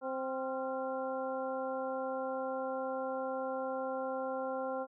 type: harmonic tone with a mistuned harmonic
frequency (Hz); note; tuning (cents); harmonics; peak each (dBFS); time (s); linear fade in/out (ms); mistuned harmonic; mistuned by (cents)
262.3; C4; +4; 1 / 2 / 3 / 4 / 5; -43 / -36 / -41 / -45 / -45; 0.01-4.87; 50; 5; +83
effects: none